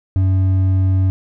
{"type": "tone with hard clipping", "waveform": "triangle", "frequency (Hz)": 94.3, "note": "F#2", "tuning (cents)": 33, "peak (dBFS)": -13, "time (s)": [0.16, 1.1], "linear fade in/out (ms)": 0, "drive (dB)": 8, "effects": []}